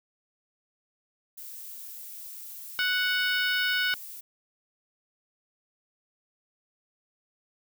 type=noise; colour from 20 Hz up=violet; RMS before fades=-42 dBFS; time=1.37-4.21 s; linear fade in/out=10 ms
type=harmonic tone; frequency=740 Hz; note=F#5; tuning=in tune; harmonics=2 / 3 / 4 / 5 / 6 / 7; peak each=-26 / -33 / -31 / -35 / -39 / -38 dBFS; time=2.79-3.94 s; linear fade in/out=0 ms
effects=none